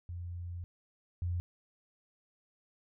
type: tone pair in turn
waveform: sine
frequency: 87.31 / 87.71 Hz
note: F2 / F2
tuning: 0 / +8 cents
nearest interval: unison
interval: 8 cents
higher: second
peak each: -38 / -31 dBFS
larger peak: second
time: 0.09-0.64 / 1.22-1.4 s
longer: first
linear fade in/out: 0 ms
effects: none